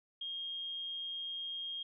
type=tone; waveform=sine; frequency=3236 Hz; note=G#7; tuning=46 cents flat; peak=-38 dBFS; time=0.21-1.83 s; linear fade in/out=5 ms; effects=none